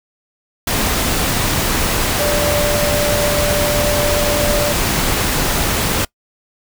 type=tone in noise; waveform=sine; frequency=587.3 Hz; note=D5; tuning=in tune; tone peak=-17 dBFS; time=2.19-4.73 s; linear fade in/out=5 ms; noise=pink; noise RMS=-17 dBFS; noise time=0.67-6.05 s; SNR=-3 dB; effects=noise-tail reverb RT60 0.1 s tail -24 dB re dry